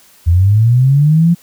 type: linear sweep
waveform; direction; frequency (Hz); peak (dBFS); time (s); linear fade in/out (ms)
sine; up; 80.7 to 174.61; -6; 0.26-1.35; 20
effects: white hiss -46 dBFS RMS until 1.42 s